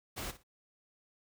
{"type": "noise with echo", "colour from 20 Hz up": "pink", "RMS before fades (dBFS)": -40, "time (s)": [0.16, 0.32], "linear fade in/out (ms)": 20, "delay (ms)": 58, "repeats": 2, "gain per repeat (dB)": -14, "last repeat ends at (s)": 0.436, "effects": []}